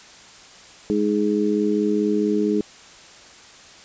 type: harmonic tone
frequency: 104.4 Hz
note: G#2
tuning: 10 cents sharp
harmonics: 2 / 3 / 4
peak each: -22 / -22 / -22 dBFS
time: 0.9-2.61 s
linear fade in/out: 0 ms
effects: white hiss -45 dBFS RMS until 3.84 s + resampled to 16000 Hz